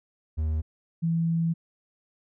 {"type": "tone pair in turn", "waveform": ["triangle", "sine"], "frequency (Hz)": [78.2, 165.7], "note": ["D#2", "E3"], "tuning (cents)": [9, 9], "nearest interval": "octave + minor second", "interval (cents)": 1300, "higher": "second", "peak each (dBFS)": -22, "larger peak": "neither", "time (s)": [[0.37, 0.62], [1.02, 1.54]], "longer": "second", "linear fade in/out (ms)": 20, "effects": []}